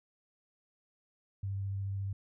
sine tone with vibrato, 98.2 Hz, G2, 4 cents sharp, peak -33 dBFS, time 1.43-2.13 s, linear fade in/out 5 ms, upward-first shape triangle, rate 14 Hz, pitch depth 15 cents each way, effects none

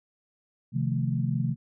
sine chord, F dominant seventh, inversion second, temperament equal, 130.81 / 155.56 / 174.61 / 220 Hz, C3 / Eb3 / F3 / A3, 0 / 0 / 0 / 0 cents, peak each -27 / -30 / -33 / -32 dBFS, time 0.72-1.56 s, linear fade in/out 50 ms, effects none

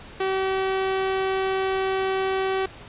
sawtooth tone, 382.3 Hz, G4, 43 cents flat, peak -18 dBFS, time 0.2-2.66 s, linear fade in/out 5 ms, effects pink hiss -43 dBFS RMS until 2.88 s + resampled to 8000 Hz

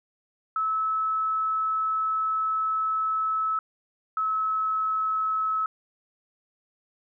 sine tone pair in turn, 1300 / 1293.9 Hz, E6 / E6, -24 / -33 cents, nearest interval unison, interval 9 cents, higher first, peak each -23 / -23 dBFS, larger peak neither, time 0.56-3.59 / 4.17-5.66 s, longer first, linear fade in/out 2 ms, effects none

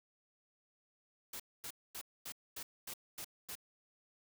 white noise bursts, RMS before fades -45 dBFS, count 8, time 1.33-3.554 s, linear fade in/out 5 ms, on 68 ms, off 240 ms, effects none

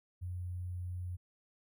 sine tone with sample-and-hold, 89.7 Hz, F2, 47 cents sharp, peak -37 dBFS, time 0.21-1.17 s, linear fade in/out 20 ms, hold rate 11025 Hz, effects none

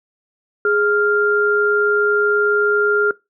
sine tone pair together, 415.3 / 1396.9 Hz, G#4 / F6, 0 / 0 cents, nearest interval octave + major sixth, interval 2100 cents, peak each -16 dBFS, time 0.65-3.11 s, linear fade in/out 2 ms, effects noise-tail reverb RT60 0.2 s tail -20 dB re dry

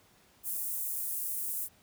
pink high-pass noise, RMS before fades -35 dBFS, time 0.43-1.69 s, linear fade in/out 50 ms, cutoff 10000 Hz, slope 24 dB/octave, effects pink hiss -63 dBFS RMS until 1.82 s + high-pass 60 Hz 12 dB/octave

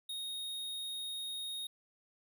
square tone, 3729 Hz, A#7, in tune, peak -39 dBFS, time 0.09-1.67 s, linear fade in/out 5 ms, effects none

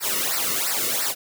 white noise with flanger, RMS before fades -24 dBFS, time 0-1.15 s, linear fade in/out 50 ms, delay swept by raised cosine 0.3 to 1.27 ms, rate 2.9 Hz, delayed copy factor -0.9, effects none

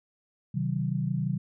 sine chord, C diminished, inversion none, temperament just, 130.81 / 156.98 / 188.37 Hz, C3 / Eb3 / Gb3, 0 / +16 / +31 cents, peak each -30 / -30 / -31 dBFS, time 0.54-1.38 s, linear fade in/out 10 ms, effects none

